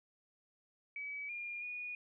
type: tone with pitch steps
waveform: sine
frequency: 2283 / 2411 / 2456 Hz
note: D7 / D7 / D#7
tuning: -50 / +45 / -23 cents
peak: -40 dBFS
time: 0.96-1.95 s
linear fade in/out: 2 ms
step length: 330 ms
effects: none